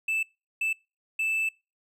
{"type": "tone bursts at uneven times", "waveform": "triangle", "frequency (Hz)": 2637, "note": "E7", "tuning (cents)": 0, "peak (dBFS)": -23, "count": 3, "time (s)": [[0.08, 0.23], [0.61, 0.73], [1.19, 1.49]], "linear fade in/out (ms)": 5, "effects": ["noise-tail reverb RT60 0.3 s tail -26 dB re dry"]}